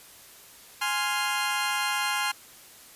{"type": "chord", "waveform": "20% pulse", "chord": "F minor", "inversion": "first", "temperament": "equal", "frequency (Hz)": [830.6, 1046.5, 1396.9], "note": ["Ab5", "C6", "F6"], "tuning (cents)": [0, 0, 0], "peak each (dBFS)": -25, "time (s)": [0.81, 2.32], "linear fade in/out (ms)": 10, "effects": ["white hiss -50 dBFS RMS until 2.95 s", "resampled to 32000 Hz"]}